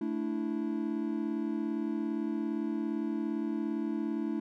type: chord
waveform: triangle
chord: A suspended fourth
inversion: none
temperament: equal with one note detuned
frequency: 220 / 292.1 / 329.6 Hz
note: A3 / D4 / E4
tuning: 0 / -9 / 0 cents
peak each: -33 dBFS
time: 0.01-4.4 s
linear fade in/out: 5 ms
effects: none